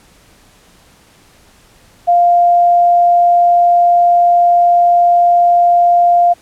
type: tone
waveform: sine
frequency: 698.5 Hz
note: F5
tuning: in tune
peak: -6 dBFS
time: 2.07-6.34 s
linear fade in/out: 20 ms
effects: pink hiss -47 dBFS RMS until 6.41 s + low-pass 12000 Hz 12 dB/octave